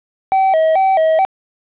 triangle tone with vibrato, 700 Hz, F5, 4 cents sharp, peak -8 dBFS, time 0.32-1.25 s, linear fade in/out 0 ms, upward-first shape square, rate 2.3 Hz, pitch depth 160 cents each way, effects resampled to 8000 Hz + 8-bit

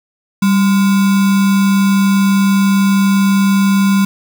sine tone with sample-and-hold, 196 Hz, G3, in tune, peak -8 dBFS, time 0.42-4.05 s, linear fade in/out 5 ms, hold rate 1225 Hz, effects none

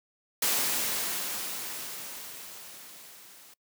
white noise with level ramp, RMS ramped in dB -26 to -53 dBFS, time 0.42-3.54 s, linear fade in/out 5 ms, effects noise-tail reverb RT60 0.1 s tail -23 dB re dry + high-pass 150 Hz 12 dB/octave

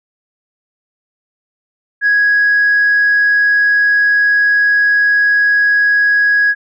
sine tone, 1661.2 Hz, G#6, in tune, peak -7 dBFS, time 2.01-6.55 s, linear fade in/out 50 ms, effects tanh soft clip ceiling -5 dBFS

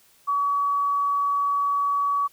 sine tone, 1135 Hz, C#6, 41 cents sharp, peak -20 dBFS, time 0.27-2.28 s, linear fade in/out 20 ms, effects white hiss -58 dBFS RMS until 2.32 s

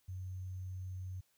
sine tone with sample-and-hold, 92.5 Hz, F#2, in tune, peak -40 dBFS, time 0.08-1.21 s, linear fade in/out 10 ms, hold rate 6300 Hz, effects white hiss -75 dBFS RMS until 1.37 s

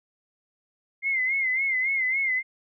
sine tone with vibrato, 2100 Hz, C7, 6 cents sharp, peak -22 dBFS, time 1.02-2.43 s, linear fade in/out 50 ms, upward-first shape sine, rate 3.6 Hz, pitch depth 78 cents each way, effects none

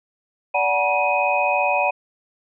sine tone cluster, 579 / 743 / 846 / 961 / 2503 Hz, D5 / F#5 / G#5 / B5 / D#7, -25 / +7 / +32 / -48 / +10 cents, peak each -23 / -22 / -28 / -24 / -22 dBFS, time 0.54-1.91 s, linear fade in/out 10 ms, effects none

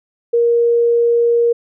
sine tone, 470.5 Hz, A#4, 16 cents sharp, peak -10 dBFS, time 0.33-1.53 s, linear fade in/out 10 ms, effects none

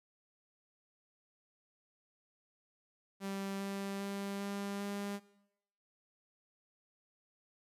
sawtooth tone with pitch steps, 196 / 197.36 / 198.74 / 200.1 / 201.5 Hz, G3 / G3 / G3 / G3 / G3, 0 / +12 / +24 / +36 / +48 cents, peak -34 dBFS, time 3.2-5.2 s, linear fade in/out 50 ms, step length 400 ms, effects noise-tail reverb RT60 0.9 s tail -19 dB re dry + resampled to 32000 Hz

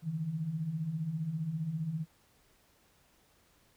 sine beating tone pair, 146.7 / 161.7 Hz, D3 / E3, -2 / -33 cents, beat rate 15 Hz, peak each -40 / -33 dBFS, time 0.02-2.06 s, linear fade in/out 50 ms, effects pink hiss -67 dBFS RMS until 3.76 s

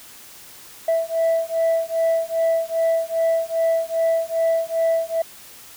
sine beating tone pair, 657 / 659.5 Hz, E5 / E5, -6 / +1 cents, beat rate 2.5 Hz, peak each -19 dBFS, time 0.88-5.22 s, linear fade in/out 5 ms, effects tanh soft clip ceiling -14 dBFS + white hiss -43 dBFS RMS until 5.76 s

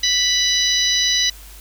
harmonic tone, 987.8 Hz, B5, in tune, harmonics 2 / 3 / 4 / 5 / 6, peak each -24 / -23 / -18 / -24 / -22 dBFS, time 0.03-1.3 s, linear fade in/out 5 ms, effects added 50 Hz sine -39 dBFS peak until 1.6 s + white hiss -43 dBFS RMS until 1.6 s

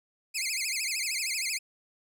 15% pulse tone with vibrato, 2324 Hz, D7, 19 cents flat, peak -22 dBFS, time 0.34-1.59 s, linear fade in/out 20 ms, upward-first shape sine, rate 13 Hz, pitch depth 210 cents each way, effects none

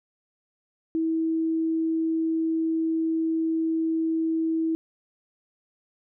sine tone, 323.8 Hz, E4, 31 cents flat, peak -22 dBFS, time 0.95-4.75 s, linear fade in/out 0 ms, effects none

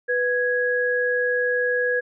sine tone pair together, 493.9 / 1661.2 Hz, B4 / G#6, 0 / 0 cents, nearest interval octave + major sixth, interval 2100 cents, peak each -22 / -22 dBFS, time 0.08-2.01 s, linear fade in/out 20 ms, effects none

